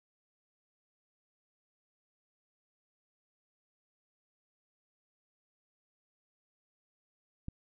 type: click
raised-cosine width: 5 ms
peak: -26 dBFS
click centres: 7.484 s
effects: none